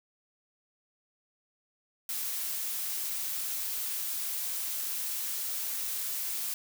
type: noise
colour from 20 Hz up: blue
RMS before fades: -34 dBFS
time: 2.09-6.54 s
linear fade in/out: 2 ms
effects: none